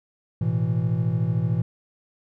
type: chord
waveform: triangle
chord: A suspended second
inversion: none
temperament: equal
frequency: 110 / 123.47 / 164.81 Hz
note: A2 / B2 / E3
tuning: 0 / 0 / 0 cents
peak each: -23 dBFS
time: 0.41-1.62 s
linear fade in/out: 5 ms
effects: none